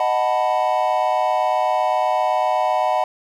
triangle chord, B dominant seventh, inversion first, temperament equal, 622.3 / 740 / 880 / 987.8 Hz, D#5 / F#5 / A5 / B5, 0 / 0 / 0 / 0 cents, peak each -20 / -18 / -22 / -22 dBFS, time 0-3.04 s, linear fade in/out 2 ms, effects none

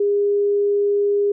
sine tone, 406.9 Hz, G#4, 35 cents flat, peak -15 dBFS, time 0-1.32 s, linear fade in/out 5 ms, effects none

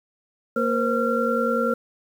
sine tone cluster, 232.9 / 473.6 / 524 / 1373 Hz, A#3 / A#4 / C5 / F6, -1 / +27 / +2 / -30 cents, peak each -25 dBFS, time 0.56-1.74 s, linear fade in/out 5 ms, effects 8-bit

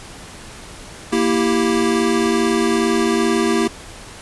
square chord, E diminished, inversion second, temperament equal, 233.1 / 329.6 / 392 Hz, Bb3 / E4 / G4, 0 / 0 / 0 cents, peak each -20 dBFS, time 1.12-3.68 s, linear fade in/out 10 ms, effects pink hiss -37 dBFS RMS until 4.21 s + resampled to 24000 Hz

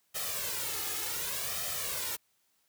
white noise with flanger, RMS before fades -35 dBFS, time 0.14-2.17 s, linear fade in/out 20 ms, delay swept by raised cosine 1.6 to 2.38 ms, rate 0.67 Hz, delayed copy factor +0.75, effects white hiss -73 dBFS RMS until 2.68 s + high-pass 60 Hz 12 dB/octave

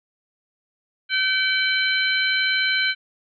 harmonic tone with a mistuned harmonic, 767 Hz, G5, 38 cents flat, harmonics 2 / 3 / 4 / 5, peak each -22 / -24 / -25 / -26 dBFS, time 1.09-2.95 s, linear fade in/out 50 ms, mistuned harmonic 5, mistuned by +90 cents, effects none

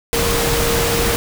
sine tone in noise, 466.2 Hz, A#4, in tune, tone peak -20 dBFS, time 0.13-1.16 s, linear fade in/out 0 ms, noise pink, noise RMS -18 dBFS, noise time 0.13-1.16 s, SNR -5 dB, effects none

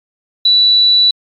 sine tone, 3951 Hz, B7, in tune, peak -6 dBFS, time 0.45-1.11 s, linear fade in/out 5 ms, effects MP3 96 kbps

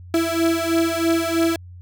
35% pulse beating tone pair, 329.6 / 332.7 Hz, E4 / E4, 0 / +16 cents, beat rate 3.1 Hz, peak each -19 dBFS, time 0.14-1.56 s, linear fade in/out 2 ms, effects added 89 Hz sine -37 dBFS peak until 1.81 s

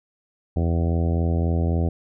harmonic tone, 83.7 Hz, E2, 27 cents sharp, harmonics 1 / 2 / 3 / 4 / 5 / 6 / 7 / 8 / 9, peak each -20 / -26 / -30 / -32 / -34 / -36 / -37 / -38 / -39 dBFS, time 0.56-1.89 s, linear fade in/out 5 ms, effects none

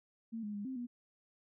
sine tone with pitch steps, 226.7 / 208.5 / 203.9 / 261.9 / 242.1 Hz, A#3 / G#3 / G#3 / C4 / B3, -48 / +7 / -32 / +2 / -34 cents, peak -38 dBFS, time 0.32-0.87 s, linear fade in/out 20 ms, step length 110 ms, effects none

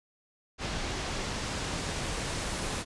pink noise with low-pass filter sweep, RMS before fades -34 dBFS, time 0.58-2.85 s, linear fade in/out 50 ms, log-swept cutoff 5700 to 10000 Hz, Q 0.87, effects resampled to 24000 Hz

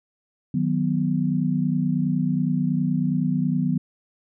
sine chord, B major, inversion first, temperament equal with one note detuned, 155.56 / 185 / 247.8 Hz, D#3 / F#3 / B3, 0 / 0 / +6 cents, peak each -24 dBFS, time 0.54-3.78 s, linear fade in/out 5 ms, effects none

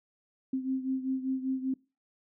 sine beating tone pair, 261.6 / 266.7 Hz, C4 / C4, 0 / +33 cents, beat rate 5.1 Hz, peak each -30 / -35 dBFS, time 0.53-1.74 s, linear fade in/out 5 ms, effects noise-tail reverb RT60 0.3 s tail -23 dB re dry

